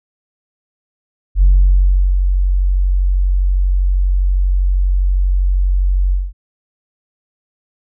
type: tone with ADSR envelope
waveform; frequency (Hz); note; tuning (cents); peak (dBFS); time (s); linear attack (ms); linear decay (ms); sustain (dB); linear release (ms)
sine; 46.25; F#1; 0; -4; 1.35-6.33; 69; 740; -6; 210
effects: tanh soft clip ceiling -2 dBFS